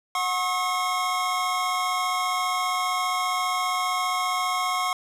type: tone cluster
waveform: square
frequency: 733 / 1084 / 1282 / 2164 Hz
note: F#5 / C#6 / E6 / C#7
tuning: -16 / -39 / -49 / -42 cents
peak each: -30 / -26 / -34 / -34 dBFS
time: 0.15-4.93 s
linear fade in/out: 2 ms
effects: low-pass 11000 Hz 12 dB/octave + 9-bit